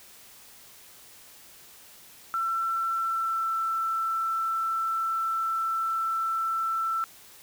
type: tone with pitch glide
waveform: sine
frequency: 1343 to 1333.7 Hz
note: E6 to E6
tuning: +32 to +20 cents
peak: -25 dBFS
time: 2.34-7.04 s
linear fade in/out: 0 ms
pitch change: -12 cents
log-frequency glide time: 2.99-3.5 s
effects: white hiss -51 dBFS RMS until 7.42 s